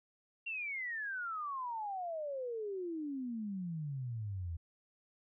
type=exponential sweep; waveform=sine; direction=down; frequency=2773 to 80.1 Hz; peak=-37 dBFS; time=0.46-4.57 s; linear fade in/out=10 ms; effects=none